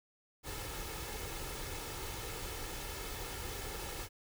pink noise with comb filter, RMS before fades -42 dBFS, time 0.43-4.09 s, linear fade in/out 50 ms, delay 2.3 ms, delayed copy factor +0.55, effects none

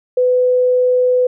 sine tone, 501 Hz, B4, 25 cents sharp, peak -10 dBFS, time 0.17-1.27 s, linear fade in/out 5 ms, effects none

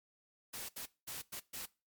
white noise bursts at uneven times, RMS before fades -44 dBFS, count 5, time 0.53-0.69 / 0.76-0.86 / 1.07-1.22 / 1.32-1.4 / 1.53-1.66 s, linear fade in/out 10 ms, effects noise-tail reverb RT60 0.3 s tail -21 dB re dry + MP3 96 kbps

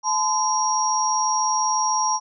sine tone cluster, 864 / 1024 / 5650 Hz, A5 / C6 / F8, -32 / -38 / +19 cents, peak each -23 dBFS, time 0.03-2.2 s, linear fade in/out 50 ms, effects none

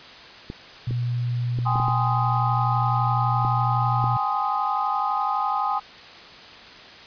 clicks, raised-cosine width 3 ms, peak -19 dBFS, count 8, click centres 0.501 / 0.909 / 1.588 / 1.757 / 1.799 / 1.883 / 3.449 / 4.041 s
sine tone, 121.2 Hz, B2, 32 cents flat, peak -22 dBFS, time 0.87-4.17 s, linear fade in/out 5 ms
sine chord, Ab major seventh, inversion third, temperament just, 778.7 / 830.6 / 1038.3 / 1245.9 Hz, G5 / Ab5 / C6 / Eb6, -12 / 0 / -14 / +2 cents, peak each -28 / -26 / -28 / -26 dBFS, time 1.65-5.8 s, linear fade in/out 20 ms
effects white hiss -43 dBFS RMS until 7.06 s + resampled to 11025 Hz

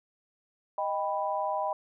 sine chord, Eb augmented, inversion none, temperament equal with one note detuned, 622.3 / 789.9 / 987.8 Hz, Eb5 / G5 / B5, 0 / +13 / 0 cents, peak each -32 dBFS, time 0.78-1.73 s, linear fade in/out 2 ms, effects none

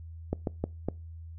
clicks, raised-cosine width 2 ms, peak -15 dBFS, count 4, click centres 0.33 / 0.472 / 0.64 / 0.886 s, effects noise-tail reverb RT60 0.3 s tail -24 dB re dry + added 82 Hz sine -41 dBFS peak until 1.38 s

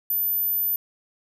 sine tone, 13910 Hz, A9, 21 cents flat, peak -21 dBFS, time 0.1-0.76 s, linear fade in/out 2 ms, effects none

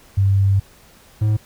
sine / triangle tone pair in turn, 98 / 107.13 Hz, G2 / A2, 0 / -46 cents, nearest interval major second, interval 154 cents, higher second, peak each -12 dBFS, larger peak neither, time 0.17-0.6 / 1.21-1.37 s, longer first, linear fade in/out 10 ms, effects pink hiss -49 dBFS RMS until 1.45 s

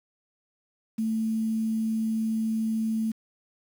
sine tone with quantisation, 221.6 Hz, A3, 13 cents sharp, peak -24 dBFS, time 0.98-3.12 s, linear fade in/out 10 ms, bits 8, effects none

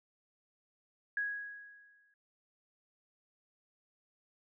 sine tone with exponential decay, 1659 Hz, G#6, 2 cents flat, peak -30 dBFS, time 1.17-2.14 s, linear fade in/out 2 ms, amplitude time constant 210 ms, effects none

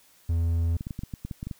triangle tone, 83.6 Hz, E2, 25 cents sharp, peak -20 dBFS, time 0.29-0.77 s, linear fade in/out 5 ms
clicks, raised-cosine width 5 ms, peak -21 dBFS, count 11, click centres 0.809 / 0.869 / 0.908 / 0.991 / 1.035 / 1.138 / 1.25 / 1.312 / 1.429 / 1.47 / 1.512 s
effects white hiss -59 dBFS RMS until 1.59 s

